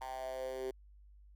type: tone with high-pass filter sweep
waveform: 10% pulse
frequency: 130.6 Hz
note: C3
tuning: 3 cents flat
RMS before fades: -41 dBFS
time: 0.01-0.71 s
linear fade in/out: 5 ms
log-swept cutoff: 890 to 370 Hz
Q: 6.2
effects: added 50 Hz sine -56 dBFS peak until 1.35 s